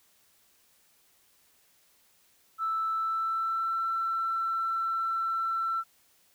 sine tone with pitch glide, 1319 to 1341.3 Hz, E6 to E6, +1 to +30 cents, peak -26 dBFS, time 2.58-5.84 s, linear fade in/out 50 ms, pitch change +29 cents, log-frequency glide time 2.93-3.75 s, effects tanh soft clip ceiling -22 dBFS + white hiss -65 dBFS RMS until 6.34 s

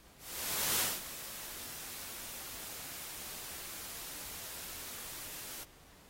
white noise with ADSR envelope, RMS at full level -31 dBFS, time 0.18-5.64 s, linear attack 610 ms, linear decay 210 ms, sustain -14 dB, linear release 8 ms, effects pink hiss -60 dBFS RMS until 6.09 s + AAC 48 kbps

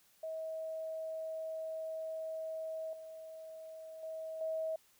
sine tone with level steps, 640 Hz, D#5, 49 cents sharp, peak -38 / -46 / -40 / -34 dBFS, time 0.23-4.76 s, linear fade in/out 5 ms, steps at 2.93 / 4.03 / 4.41 s, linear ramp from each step 2 ms, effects white hiss -68 dBFS RMS until 4.99 s

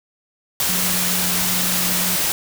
sine tone in noise, 180.7 Hz, F#3, 41 cents flat, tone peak -27 dBFS, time 0.69-2.16 s, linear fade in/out 0 ms, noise white, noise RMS -20 dBFS, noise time 0.6-2.32 s, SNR -10 dB, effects none

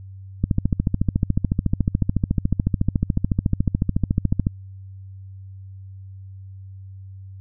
click train, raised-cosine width 5 ms, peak -6 dBFS, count 57, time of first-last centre 0.44-4.469 s, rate 13.9 Hz, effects added 96 Hz sine -36 dBFS peak until 7.4 s

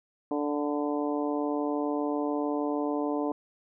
harmonic tone with a mistuned harmonic, 146.83 Hz, D3, in tune, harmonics 2 / 3 / 4 / 5 / 6 / 7, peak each -29 / -33 / -35 / -37 / -39 / -40 dBFS, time 0.31-3.32 s, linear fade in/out 2 ms, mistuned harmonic 7, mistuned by -20 cents, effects none

